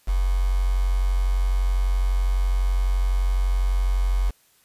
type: tone with quantisation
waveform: sine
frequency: 45.95 Hz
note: F#1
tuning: 11 cents flat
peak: -18 dBFS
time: 0.07-4.31 s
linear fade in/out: 20 ms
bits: 6
effects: white hiss -60 dBFS RMS until 4.64 s + resampled to 32000 Hz